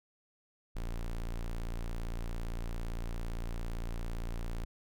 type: tone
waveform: square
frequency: 28.82 Hz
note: A#0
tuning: 19 cents flat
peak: -35 dBFS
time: 0.75-4.65 s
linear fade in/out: 10 ms
effects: none